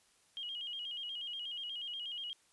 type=tone with vibrato; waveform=sine; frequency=3057 Hz; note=G7; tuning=44 cents flat; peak=-39 dBFS; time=0.37-2.33 s; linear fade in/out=0 ms; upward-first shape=square; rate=8.3 Hz; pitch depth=85 cents each way; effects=white hiss -69 dBFS RMS until 2.52 s + resampled to 24000 Hz